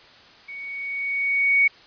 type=tone with level ramp; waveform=sine; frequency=2235 Hz; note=C#7; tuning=14 cents sharp; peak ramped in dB=-34 to -13 dBFS; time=0.48-1.68 s; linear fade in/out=10 ms; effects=white hiss -49 dBFS RMS until 1.86 s + resampled to 11025 Hz